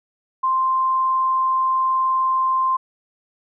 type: tone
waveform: sine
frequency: 1046.5 Hz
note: C6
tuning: in tune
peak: -16 dBFS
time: 0.43-2.77 s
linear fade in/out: 10 ms
effects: none